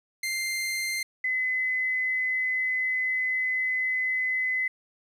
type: tone pair in turn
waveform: sawtooth / sine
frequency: 2093 / 2026 Hz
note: C7 / B6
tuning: 0 / +44 cents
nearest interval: minor second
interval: 56 cents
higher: first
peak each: -24 dBFS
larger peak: neither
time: 0.23-1.03 / 1.24-4.68 s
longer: second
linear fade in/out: 5 ms
effects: resampled to 32000 Hz + 10-bit